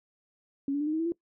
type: tone with pitch steps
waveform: sine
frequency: 277.3 / 286.9 / 296.9 / 307.2 / 317.8 / 328.8 / 340.2 Hz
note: C#4 / D4 / D4 / D#4 / D#4 / E4 / F4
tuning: +1 / -40 / +19 / -22 / +37 / -4 / -45 cents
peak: -26 dBFS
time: 0.68-1.121 s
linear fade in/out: 2 ms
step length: 63 ms
effects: noise-tail reverb RT60 0.1 s tail -22 dB re dry